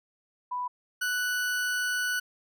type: tone pair in turn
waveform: sine / 40% pulse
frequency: 990 / 1482.3 Hz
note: B5 / F#6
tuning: +4 / +3 cents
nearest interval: perfect fifth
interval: 699 cents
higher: second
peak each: -29 / -26 dBFS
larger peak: second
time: 0.51-0.68 / 1.01-2.2 s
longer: second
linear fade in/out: 10 ms
effects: none